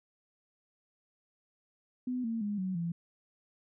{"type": "tone with pitch steps", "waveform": "sine", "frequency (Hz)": [251, 227.5, 206.2, 186.95, 169.47], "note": ["B3", "A#3", "G#3", "F#3", "E3"], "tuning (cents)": [28, -42, -12, 18, 48], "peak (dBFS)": -31, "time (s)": [2.07, 2.92], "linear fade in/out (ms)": 5, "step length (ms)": 170, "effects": []}